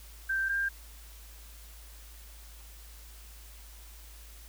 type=tone pair in turn; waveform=sine; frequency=1568 / 1594.5 Hz; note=G6 / G6; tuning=0 / +29 cents; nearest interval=unison; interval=29 cents; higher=second; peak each=-27 dBFS; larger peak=neither; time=0.29-0.49 / 0.49-0.69 s; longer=neither; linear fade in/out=10 ms; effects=added 54 Hz sine -48 dBFS peak until 4.48 s + white hiss -54 dBFS RMS until 4.48 s